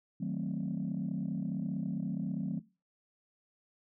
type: chord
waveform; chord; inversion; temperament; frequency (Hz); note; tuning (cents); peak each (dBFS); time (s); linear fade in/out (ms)
sine; D# diminished seventh; none; equal; 155.56 / 185 / 220 / 261.6; D#3 / F#3 / A3 / C4; 0 / 0 / 0 / 0; -38 / -34 / -38 / -39; 0.2-2.6; 10
effects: noise-tail reverb RT60 0.3 s tail -20 dB re dry + tanh soft clip ceiling -26 dBFS